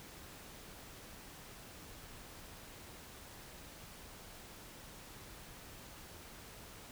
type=silence; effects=pink hiss -53 dBFS RMS until 6.91 s